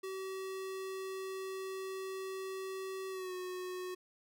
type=tone with pitch glide; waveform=square; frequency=381.4 to 365.9 Hz; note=G4 to F#4; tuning=-47 to -19 cents; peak=-40 dBFS; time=0.03-3.95 s; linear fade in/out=10 ms; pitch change=-72 cents; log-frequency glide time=3.1-3.33 s; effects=none